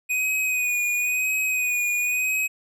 square tone with vibrato, 2489 Hz, D#7, in tune, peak -22 dBFS, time 0.09-2.48 s, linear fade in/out 20 ms, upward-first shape sine, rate 0.97 Hz, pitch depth 34 cents each way, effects none

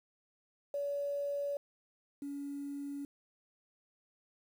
sine tone pair in turn, 569 / 282.9 Hz, C#5 / C#4, +45 / +35 cents, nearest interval octave, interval 1210 cents, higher first, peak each -33 / -38 dBFS, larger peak first, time 0.74-1.57 / 2.22-3.05 s, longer neither, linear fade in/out 2 ms, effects 10-bit

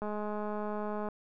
click train, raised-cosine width 1 ms, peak -24 dBFS, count 225, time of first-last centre 0.02-1.087 s, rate 210 Hz, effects none

